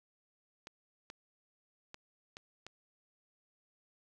clicks, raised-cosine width 0.2 ms, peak -29 dBFS, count 5, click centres 0.671 / 1.101 / 1.944 / 2.369 / 2.666 s, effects none

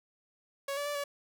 sawtooth tone with pitch steps, 556 / 576 / 583 / 570 Hz, C#5 / D5 / D5 / C#5, +5 / -34 / -13 / +48 cents, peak -29 dBFS, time 0.68-1.04 s, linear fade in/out 5 ms, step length 90 ms, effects none

